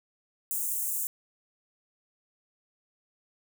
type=high-pass noise; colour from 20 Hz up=white; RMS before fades=-31 dBFS; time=0.51-1.07 s; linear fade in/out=0 ms; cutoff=7000 Hz; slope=48 dB/octave; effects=none